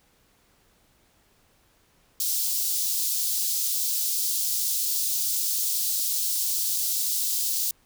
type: high-pass noise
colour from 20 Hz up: white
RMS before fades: -26 dBFS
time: 2.2-7.71 s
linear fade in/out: 2 ms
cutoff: 4100 Hz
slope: 24 dB/octave
effects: pink hiss -63 dBFS RMS until 7.85 s